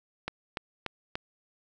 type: click train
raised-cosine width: 0.3 ms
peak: -16 dBFS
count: 4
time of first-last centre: 0.28-1.155 s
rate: 3.43 Hz
effects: none